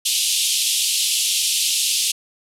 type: band-pass noise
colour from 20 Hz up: pink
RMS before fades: -20 dBFS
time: 0.05-2.12 s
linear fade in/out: 10 ms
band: 2800 to 12000 Hz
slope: 48 dB/octave
effects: none